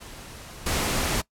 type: noise with level steps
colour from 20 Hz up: pink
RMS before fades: -42 / -25 dBFS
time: 0-1.22 s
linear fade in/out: 20 ms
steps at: 0.66 s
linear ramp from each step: 5 ms
effects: noise-tail reverb RT60 0.1 s tail -20 dB re dry + low-pass 12000 Hz 12 dB/octave